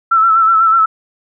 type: tone with vibrato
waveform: sine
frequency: 1328 Hz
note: E6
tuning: 12 cents sharp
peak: -7 dBFS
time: 0.11-0.86 s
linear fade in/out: 10 ms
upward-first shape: sine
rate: 8.1 Hz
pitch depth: 44 cents each way
effects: none